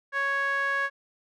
sawtooth tone with band-pass filter, 554.4 Hz, C#5, in tune, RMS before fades -27 dBFS, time 0.12-0.9 s, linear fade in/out 50 ms, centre 1500 Hz, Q 9.3, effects none

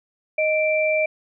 sine tone pair together, 622.3 / 2349 Hz, D#5 / D7, 0 / 0 cents, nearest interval octave + major seventh, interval 2300 cents, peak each -19 / -22 dBFS, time 0.38-1.06 s, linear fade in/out 5 ms, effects none

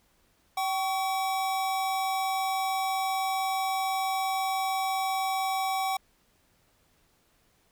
square tone pair together, 767 / 1118.5 Hz, G5 / C#6, -38 / +15 cents, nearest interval perfect fifth, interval 653 cents, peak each -28 / -35 dBFS, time 0.57-5.97 s, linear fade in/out 5 ms, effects pink hiss -67 dBFS RMS until 7.71 s

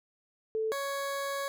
sine / 20% pulse tone pair in turn, 440 / 556.1 Hz, A4 / C#5, 0 / +5 cents, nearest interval major third, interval 405 cents, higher second, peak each -28 / -27 dBFS, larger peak second, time 0.55-0.72 / 0.72-1.48 s, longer second, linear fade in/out 0 ms, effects none

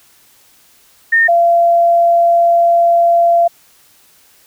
sine tone pair in turn, 1827 / 684.4 Hz, A#6 / F5, -35 / -35 cents, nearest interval octave + perfect fourth, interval 1700 cents, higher first, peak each -7 dBFS, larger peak neither, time 1.12-1.28 / 1.28-3.48 s, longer second, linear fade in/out 10 ms, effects white hiss -49 dBFS RMS until 4.46 s

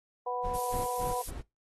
harmonic tone, 246.9 Hz, B3, in tune, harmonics 2 / 3 / 4, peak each -35 / -35 / -35 dBFS, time 0.26-1.22 s, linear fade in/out 10 ms
brown noise bursts, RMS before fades -38 dBFS, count 4, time 0.43-1.42 s, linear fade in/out 20 ms, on 150 ms, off 130 ms
violet noise, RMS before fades -37 dBFS, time 0.54-1.3 s, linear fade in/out 10 ms
effects noise-tail reverb RT60 0.2 s tail -21 dB re dry + AAC 32 kbps

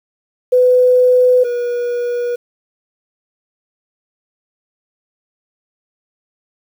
sine / triangle tone pair in turn, 501 / 483.3 Hz, B4 / B4, +25 / -38 cents, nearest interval minor second, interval 63 cents, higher first, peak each -7 / -14 dBFS, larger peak first, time 0.52-1.44 / 1.44-2.36 s, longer neither, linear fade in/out 10 ms, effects 7-bit

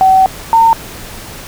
sine tone pair in turn, 760 / 909.8 Hz, F#5 / A#5, +46 / -42 cents, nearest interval minor third, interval 312 cents, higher second, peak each -4 dBFS, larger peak neither, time 0.01-0.26 / 0.53-0.73 s, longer first, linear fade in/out 0 ms, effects pink hiss -29 dBFS RMS until 1.47 s

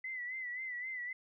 sine tone with vibrato, 2008 Hz, B6, 28 cents sharp, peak -38 dBFS, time 0.04-1.13 s, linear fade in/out 5 ms, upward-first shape sine, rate 3.8 Hz, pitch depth 67 cents each way, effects none

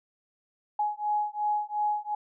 sine beating tone pair, 837 / 839.8 Hz, G#5 / G#5, +13 / +19 cents, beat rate 2.8 Hz, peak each -29 dBFS, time 0.79-2.15 s, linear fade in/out 5 ms, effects none

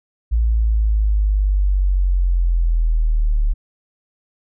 sine linear sweep, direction down, 56.9 to 36.35 Hz, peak -13 dBFS, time 0.31-3.54 s, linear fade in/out 20 ms, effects none

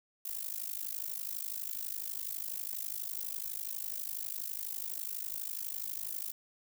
violet noise with amplitude modulation, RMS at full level -35 dBFS, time 0.25-6.32 s, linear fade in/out 5 ms, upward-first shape sine, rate 52.1 Hz, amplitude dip 95%, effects none

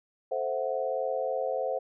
sine chord, F# half-diminished seventh, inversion first, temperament equal, 440 / 523.3 / 659.3 / 740 Hz, A4 / C5 / E5 / F#5, 0 / 0 / 0 / 0 cents, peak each -36 / -30 / -34 / -35 dBFS, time 0.31-1.79 s, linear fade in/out 10 ms, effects none

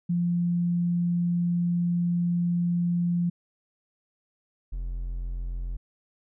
sine / triangle tone pair in turn, 173.7 / 43.42 Hz, F3 / F1, -9 / -9 cents, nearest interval 2 octaves, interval 2400 cents, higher first, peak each -22 / -27 dBFS, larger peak first, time 0.09-3.3 / 4.72-5.77 s, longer first, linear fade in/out 10 ms, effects none

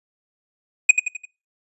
square tone with echo, 2489 Hz, D#7, in tune, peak -6 dBFS, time 0.89-0.91 s, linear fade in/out 5 ms, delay 86 ms, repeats 4, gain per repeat -7 dB, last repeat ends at 1.254 s, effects noise-tail reverb RT60 0.3 s tail -24 dB re dry + resampled to 24000 Hz

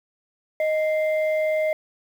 sine tone pair together, 622.3 / 2093 Hz, D#5 / C7, 0 / 0 cents, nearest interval octave + major sixth, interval 2100 cents, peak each -19 / -29 dBFS, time 0.6-1.73 s, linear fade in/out 2 ms, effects tanh soft clip ceiling -14 dBFS + 8-bit

